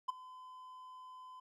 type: tone with ADSR envelope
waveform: triangle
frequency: 1018 Hz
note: C6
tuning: 48 cents flat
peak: -28 dBFS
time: 0.08-1.4 s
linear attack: 13 ms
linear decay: 14 ms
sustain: -20 dB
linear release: 6 ms
effects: none